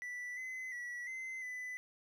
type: tone with pitch steps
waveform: triangle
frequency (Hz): 1970 / 2036 / 1943 / 2059 / 2000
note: B6 / C7 / B6 / C7 / B6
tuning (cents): -5 / -48 / -29 / -28 / +21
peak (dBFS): -39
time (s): 0.02-1.77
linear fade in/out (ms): 0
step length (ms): 350
effects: none

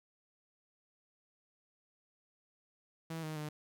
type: tone with pitch steps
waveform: sawtooth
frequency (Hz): 162.9 / 155.9 / 151.3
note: E3 / D#3 / D#3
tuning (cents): -20 / +4 / -48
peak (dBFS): -35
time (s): 3.1-3.49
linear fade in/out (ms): 5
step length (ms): 130
effects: none

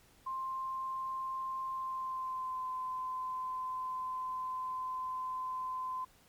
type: tone with pitch glide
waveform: sine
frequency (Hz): 1052 to 1027.4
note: C6 to C6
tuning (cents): +9 to -32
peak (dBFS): -35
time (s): 0.26-6.05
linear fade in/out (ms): 10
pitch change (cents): -41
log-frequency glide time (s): 1.74-2.68
effects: pink hiss -64 dBFS RMS until 6.28 s + MP3 96 kbps

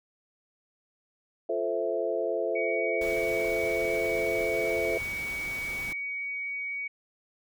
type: chord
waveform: sine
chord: F major seventh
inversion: none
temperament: equal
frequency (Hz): 349.2 / 440 / 523.3 / 659.3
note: F4 / A4 / C5 / E5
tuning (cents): 0 / 0 / 0 / 0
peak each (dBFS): -34 / -31 / -32 / -31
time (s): 1.49-4.98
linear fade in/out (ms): 5
type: tone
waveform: sine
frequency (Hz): 2252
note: C#7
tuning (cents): +27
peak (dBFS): -31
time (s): 2.55-6.88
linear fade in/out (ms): 10
type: noise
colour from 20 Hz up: pink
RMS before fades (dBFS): -42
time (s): 3.01-5.93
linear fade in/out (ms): 5
effects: none

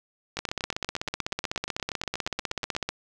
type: two click trains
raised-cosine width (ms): 0.2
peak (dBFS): -11 / -14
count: 41 / 21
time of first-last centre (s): 0.39-2.89 / 0.37-2.751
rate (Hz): 16 / 8.4
effects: none

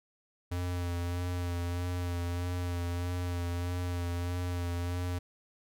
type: tone with vibrato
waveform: square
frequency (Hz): 88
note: F2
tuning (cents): +14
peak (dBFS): -32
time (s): 0.51-5.19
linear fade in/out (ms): 10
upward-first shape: sine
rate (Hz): 1.6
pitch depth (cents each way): 24
effects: none

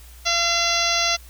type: harmonic tone with a mistuned harmonic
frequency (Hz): 683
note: F5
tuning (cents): -39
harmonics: 1 / 2 / 3 / 4 / 5 / 6 / 7 / 8 / 9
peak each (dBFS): -27 / -27 / -27 / -27 / -27 / -27 / -27 / -27 / -27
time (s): 0.25-1.17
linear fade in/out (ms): 20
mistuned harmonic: 8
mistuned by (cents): +33
effects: added 60 Hz sine -42 dBFS peak until 1.29 s + white hiss -49 dBFS RMS until 1.29 s

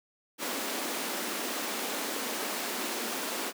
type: high-pass noise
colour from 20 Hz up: pink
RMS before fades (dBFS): -34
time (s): 0.38-3.53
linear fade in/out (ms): 50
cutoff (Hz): 220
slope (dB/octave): 48
effects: none

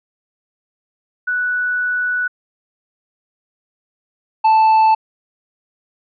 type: tone pair in turn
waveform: sine / triangle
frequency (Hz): 1479 / 879.4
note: F#6 / A5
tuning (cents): -1 / -1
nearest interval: major sixth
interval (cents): 900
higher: first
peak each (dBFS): -16 / -7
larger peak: second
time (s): 1.27-2.28 / 4.44-4.95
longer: first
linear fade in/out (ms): 10
effects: resampled to 11025 Hz

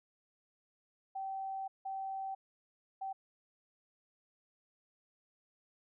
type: tone bursts at uneven times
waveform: sine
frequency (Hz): 773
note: G5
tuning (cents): -24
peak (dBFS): -37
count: 3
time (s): 1.15-1.68 / 1.85-2.35 / 3.01-3.13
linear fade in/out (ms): 10
effects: none

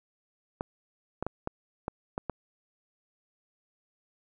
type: clicks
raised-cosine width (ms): 1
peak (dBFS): -17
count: 7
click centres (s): 0.609 / 1.226 / 1.266 / 1.474 / 1.881 / 2.179 / 2.297
effects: none

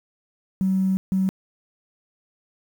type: tone bursts at uneven times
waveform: triangle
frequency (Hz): 190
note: F#3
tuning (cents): +46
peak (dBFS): -14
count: 2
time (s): 0.61-0.97 / 1.12-1.29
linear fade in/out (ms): 0
effects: tanh soft clip ceiling -16 dBFS + 8-bit

